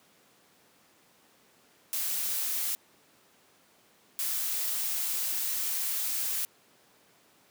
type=noise bursts at uneven times; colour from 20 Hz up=blue; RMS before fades=-31 dBFS; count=2; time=1.93-2.75 / 4.19-6.45 s; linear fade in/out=0 ms; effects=pink hiss -62 dBFS RMS until 7.5 s + high-pass 200 Hz 12 dB/octave